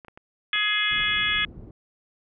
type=clicks; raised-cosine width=0.5 ms; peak=-29 dBFS; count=6; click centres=0.048 / 0.083 / 0.175 / 0.558 / 1.005 / 1.04 s
type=harmonic tone; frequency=420 Hz; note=G#4; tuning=19 cents sharp; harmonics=3 / 4 / 5 / 6 / 7 / 8; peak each=-33 / -27 / -27 / -29 / -32 / -26 dBFS; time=0.53-1.45 s; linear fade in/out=2 ms
type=low-pass noise; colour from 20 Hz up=pink; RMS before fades=-42 dBFS; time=0.91-1.71 s; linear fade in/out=2 ms; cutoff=320 Hz; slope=12 dB/octave
effects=none